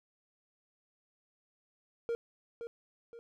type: tone with echo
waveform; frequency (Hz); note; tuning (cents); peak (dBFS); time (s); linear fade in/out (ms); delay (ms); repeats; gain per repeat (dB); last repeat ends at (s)
triangle; 466.2; A#4; 0; -29; 2.09-2.15; 0; 520; 2; -8; 3.19
effects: none